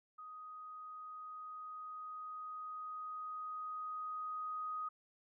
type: tone with level ramp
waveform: sine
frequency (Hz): 1250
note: D#6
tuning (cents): +8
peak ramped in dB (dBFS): -48 to -38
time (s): 0.18-4.89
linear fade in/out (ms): 10
effects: none